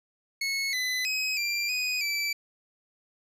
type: tone with pitch steps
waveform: 25% pulse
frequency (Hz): 2192 / 2009 / 2536 / 2371 / 2494 / 2323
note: C#7 / B6 / D#7 / D7 / D#7 / D7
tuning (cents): -20 / +29 / +32 / +16 / +3 / -20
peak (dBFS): -23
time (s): 0.41-2.33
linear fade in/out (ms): 5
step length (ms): 320
effects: low-pass 12000 Hz 12 dB/octave